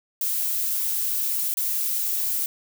violet noise with dropouts, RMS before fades -25 dBFS, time 0.21-2.46 s, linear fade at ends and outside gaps 2 ms, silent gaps 1.54-1.57 s, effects none

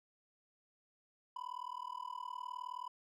triangle tone with amplitude modulation, 994 Hz, B5, 11 cents sharp, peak -36 dBFS, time 1.36-2.88 s, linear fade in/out 5 ms, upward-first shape sine, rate 39.2 Hz, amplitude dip 100%, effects none

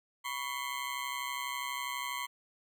20% pulse ring-modulated tone, 1046.5 Hz, C6, in tune, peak -27 dBFS, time 0.24-2.27 s, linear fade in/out 20 ms, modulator 66.1 Hz, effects none

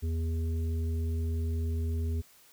harmonic tone, 81.5 Hz, E2, 19 cents flat, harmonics 1 / 3 / 5, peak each -28 / -41 / -44 dBFS, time 0.02-2.22 s, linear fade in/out 20 ms, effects white hiss -59 dBFS RMS until 2.52 s

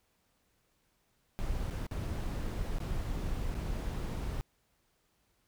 brown noise with dropouts, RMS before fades -35 dBFS, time 1.39-4.41 s, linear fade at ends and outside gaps 0 ms, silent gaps 1.701-1.707 / 1.867-1.912 / 2.784-2.802 / 3.544-3.55 s, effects pink hiss -74 dBFS RMS until 5.47 s

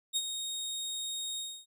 25% pulse tone with ADSR envelope, 3729 Hz, A#7, in tune, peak -23 dBFS, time 0.13-1.66 s, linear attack 34 ms, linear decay 46 ms, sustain -8 dB, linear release 280 ms, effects none

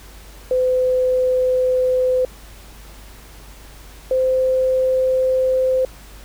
sine tone pair in turn, 509 / 517.6 Hz, C5 / C5, -48 / -19 cents, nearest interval unison, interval 29 cents, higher second, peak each -14 dBFS, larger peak neither, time 0.51-2.25 / 4.11-5.85 s, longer neither, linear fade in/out 2 ms, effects added 50 Hz sine -40 dBFS peak until 6.24 s + pink hiss -44 dBFS RMS until 6.24 s

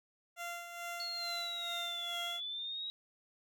15% pulse tone with tremolo, 691 Hz, F5, 19 cents flat, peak -33 dBFS, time 0.36-2.41 s, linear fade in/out 50 ms, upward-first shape sine, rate 2.3 Hz, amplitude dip 55%
sine exponential two-way sweep, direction down then up, 4380 to 3300 to 3843 Hz, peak -38 dBFS, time 1-2.9 s, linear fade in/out 0 ms, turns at 2.21 s
effects none

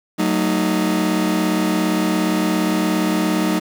40% pulse chord, D# diminished, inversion first, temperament just, 186.68 / 224 / 311.1 Hz, F#3 / A3 / D#4, +16 / +31 / 0 cents, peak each -20 / -22 / -19 dBFS, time 0.18-3.6 s, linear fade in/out 20 ms, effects 7-bit

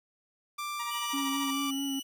sawtooth tone with pitch glide, 1180 to 1171.8 Hz, D6 to D6, +8 to -4 cents, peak -30 dBFS, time 0.58-1.71 s, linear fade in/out 10 ms, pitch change -12 cents, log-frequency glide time 1.08-1.32 s
sawtooth tone with tremolo, 949 Hz, A#5, 31 cents sharp, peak -32 dBFS, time 0.79-1.51 s, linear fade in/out 10 ms, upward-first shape sine, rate 13 Hz, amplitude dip 75%
sawtooth tone, 2951 Hz, F#7, 5 cents flat, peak -33 dBFS, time 0.9-2.03 s, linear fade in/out 20 ms
triangle tone with vibrato, 275 Hz, C#4, 14 cents flat, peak -29 dBFS, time 1.13-2 s, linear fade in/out 10 ms, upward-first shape sine, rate 4.6 Hz, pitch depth 23 cents each way
effects 10-bit

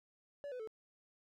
triangle tone with pitch steps, 572 / 500.8 / 438.5 Hz, D5 / B4 / A4, -46 / +24 / -6 cents, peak -40 dBFS, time 0.44-0.674 s, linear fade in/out 0 ms, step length 78 ms, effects none

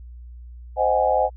sine chord, Ab dominant seventh, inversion first, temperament just, 519.1 / 623 / 747.5 / 830.6 Hz, C5 / Eb5 / Gb5 / Ab5, -14 / +2 / +17 / 0 cents, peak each -22 dBFS, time 0.76-1.3 s, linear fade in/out 50 ms, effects added 60 Hz sine -37 dBFS peak until 1.36 s

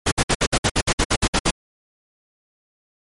pink noise bursts, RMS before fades -17 dBFS, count 13, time 0.06-1.509 s, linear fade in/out 10 ms, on 57 ms, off 59 ms, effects MP3 48 kbps

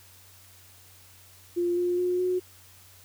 sine tone with pitch steps, 349.2 / 354.3 / 359.4 / 364.7 Hz, F4 / F4 / F4 / F#4, 0 / +25 / +50 / -25 cents, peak -23 dBFS, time 1.56-2.4 s, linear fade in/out 20 ms, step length 210 ms, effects added 93 Hz sine -57 dBFS peak until 3.04 s + white hiss -54 dBFS RMS until 3.04 s

